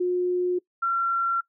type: tone pair in turn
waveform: sine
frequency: 359.4 / 1365.2 Hz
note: F4 / F6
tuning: +50 / -40 cents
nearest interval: octave + major seventh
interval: 2310 cents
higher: second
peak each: -21 dBFS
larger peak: neither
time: 0-0.59 / 0.82-1.41 s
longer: neither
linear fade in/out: 10 ms
effects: noise-tail reverb RT60 0.1 s tail -22 dB re dry